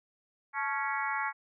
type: harmonic tone with a mistuned harmonic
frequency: 277.2 Hz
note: C#4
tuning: in tune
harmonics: 3 / 4 / 5 / 6 / 7 / 8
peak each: -35 / -36 / -37 / -38 / -38 / -39 dBFS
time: 0.53-1.33 s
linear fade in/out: 50 ms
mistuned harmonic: 3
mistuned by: +71 cents
effects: none